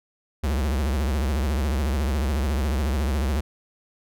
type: tone with vibrato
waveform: square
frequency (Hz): 70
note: C#2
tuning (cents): +18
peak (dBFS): -22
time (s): 0.43-3.41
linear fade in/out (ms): 10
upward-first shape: triangle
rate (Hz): 14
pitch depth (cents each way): 240
effects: none